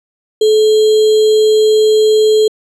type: tone with sample-and-hold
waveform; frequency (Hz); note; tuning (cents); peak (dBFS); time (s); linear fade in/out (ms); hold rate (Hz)
sine; 431.2; A4; -35; -6; 0.41-2.48; 5; 3675
effects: low-pass 8000 Hz 12 dB/octave